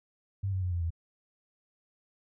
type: tone with pitch steps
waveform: sine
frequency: 98 / 94.06 / 90.28 / 86.65 / 83.17 Hz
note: G2 / F#2 / F#2 / F2 / E2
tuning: 0 / +29 / -42 / -13 / +16 cents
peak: -28 dBFS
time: 0.43-0.905 s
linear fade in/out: 10 ms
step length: 95 ms
effects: none